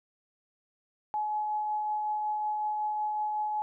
sine tone with tremolo, 848 Hz, G#5, 36 cents sharp, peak -27 dBFS, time 1.14-3.62 s, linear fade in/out 0 ms, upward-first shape triangle, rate 5.4 Hz, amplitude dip 25%, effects none

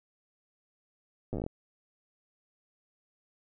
slowing click train, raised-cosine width 2 ms, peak -22 dBFS, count 10, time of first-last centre 1.33-1.464 s, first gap 8 ms, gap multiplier 1.15, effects none

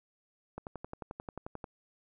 click train, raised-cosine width 1 ms, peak -26 dBFS, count 13, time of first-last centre 0.58-1.642 s, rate 11.3 Hz, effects none

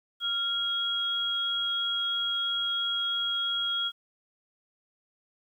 sine tone pair together, 1387 / 3299 Hz, F6 / G#7, -12 / -12 cents, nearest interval octave + minor third, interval 1500 cents, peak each -34 / -27 dBFS, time 0.2-3.92 s, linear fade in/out 50 ms, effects 10-bit

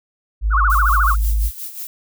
sine tone, 52.7 Hz, G#1, 26 cents sharp, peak -14 dBFS, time 0.41-1.51 s, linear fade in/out 50 ms
sine tone with vibrato, 1264 Hz, D#6, 27 cents sharp, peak -14 dBFS, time 0.5-1.16 s, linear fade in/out 50 ms, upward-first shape sine, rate 14 Hz, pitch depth 280 cents each way
violet noise with tremolo, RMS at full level -28 dBFS, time 0.7-1.87 s, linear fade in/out 0 ms, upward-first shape sine, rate 5.6 Hz, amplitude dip 65%
effects none

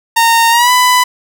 sawtooth tone with pitch glide, 920 to 997.5 Hz, A#5 to B5, -23 to +17 cents, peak -3 dBFS, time 0.16-1.04 s, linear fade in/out 10 ms, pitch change +140 cents, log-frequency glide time 0.5-0.71 s, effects none

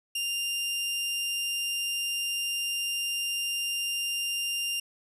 sawtooth tone, 2794 Hz, F7, in tune, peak -25 dBFS, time 0.15-4.8 s, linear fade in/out 5 ms, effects resampled to 32000 Hz + 11-bit

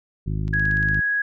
harmonic tone, 51.91 Hz, G#1, in tune, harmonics 1 / 2 / 3 / 4 / 5 / 6 / 7, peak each -26 / -27 / -27 / -37 / -39 / -42 / -43 dBFS, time 0.26-1.01 s, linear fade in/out 10 ms
click train, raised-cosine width 0.2 ms, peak -26 dBFS, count 9, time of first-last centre 0.48-0.945 s, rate 17.2 Hz
sine tone, 1661.2 Hz, G#6, in tune, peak -19 dBFS, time 0.53-1.22 s, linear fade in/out 5 ms
effects none

